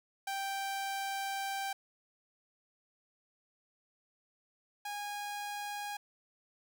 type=tone pair in turn; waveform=sawtooth; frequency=784 / 821.5 Hz; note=G5 / G#5; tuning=0 / -19 cents; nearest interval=minor second; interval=81 cents; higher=second; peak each=-31 / -34 dBFS; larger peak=first; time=0.27-1.73 / 4.85-5.97 s; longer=first; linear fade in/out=5 ms; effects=none